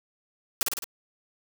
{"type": "noise with echo", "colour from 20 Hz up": "white", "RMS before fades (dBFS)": -24, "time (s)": [0.61, 0.63], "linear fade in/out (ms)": 0, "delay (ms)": 53, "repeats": 4, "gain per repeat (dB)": -3, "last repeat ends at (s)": 0.842, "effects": []}